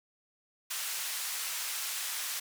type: band-pass noise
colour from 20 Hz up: white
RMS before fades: -36 dBFS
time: 0.7-2.4 s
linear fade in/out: 10 ms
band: 1100 to 13000 Hz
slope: 12 dB/octave
effects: none